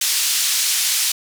pink band-pass noise, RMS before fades -19 dBFS, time 0.01-1.12 s, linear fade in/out 5 ms, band 3800 to 12000 Hz, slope 12 dB/octave, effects none

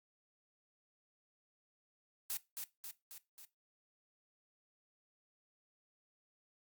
blue noise with echo, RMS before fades -39 dBFS, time 2.3-2.37 s, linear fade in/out 0 ms, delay 270 ms, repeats 4, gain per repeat -4 dB, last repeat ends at 3.45 s, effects noise-tail reverb RT60 0.2 s tail -17 dB re dry + Opus 48 kbps

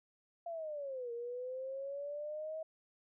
sine linear two-way sweep, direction down then up, 690 to 466.2 to 641 Hz, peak -39 dBFS, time 0.46-2.63 s, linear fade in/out 5 ms, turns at 1.12 s, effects none

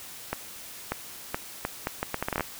accelerating click train, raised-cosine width 0.5 ms, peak -12 dBFS, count 14, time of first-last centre 0.33-2.408 s, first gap 590 ms, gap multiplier 0.72, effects white hiss -43 dBFS RMS until 2.59 s

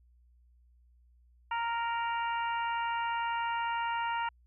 harmonic tone, 465.5 Hz, A#4, 2 cents flat, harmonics 2 / 3 / 4 / 5 / 6, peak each -31 / -38 / -42 / -45 / -43 dBFS, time 1.51-4.29 s, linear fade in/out 5 ms, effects added 60 Hz sine -60 dBFS peak until 4.46 s

